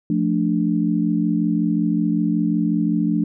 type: chord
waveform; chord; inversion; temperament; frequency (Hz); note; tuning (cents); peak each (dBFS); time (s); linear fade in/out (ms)
sine; D minor; first; equal; 174.61 / 220 / 293.7; F3 / A3 / D4; 0 / 0 / 0; -21; 0.1-3.24; 2
effects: none